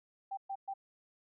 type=tone bursts; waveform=sine; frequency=783 Hz; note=G5; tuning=2 cents flat; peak=-36 dBFS; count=3; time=0.31-0.739 s; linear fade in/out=10 ms; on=63 ms; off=120 ms; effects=none